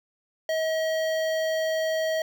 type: tone with notch filter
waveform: square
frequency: 638 Hz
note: D#5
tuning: 43 cents sharp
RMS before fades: -26 dBFS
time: 0.49-2.22 s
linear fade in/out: 2 ms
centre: 10000 Hz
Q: 0.69
effects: none